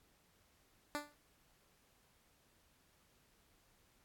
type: tone with exponential decay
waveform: 10% pulse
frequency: 293.7 Hz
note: D4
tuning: in tune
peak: -27 dBFS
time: 0.95-1.16 s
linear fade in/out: 0 ms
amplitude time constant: 44 ms
effects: pink hiss -72 dBFS RMS until 4.04 s + AAC 64 kbps